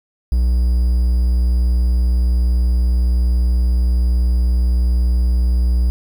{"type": "tone", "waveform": "triangle", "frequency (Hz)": 60.6, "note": "B1", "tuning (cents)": -32, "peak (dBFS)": -10, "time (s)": [0.32, 5.9], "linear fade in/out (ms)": 0, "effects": ["7-bit"]}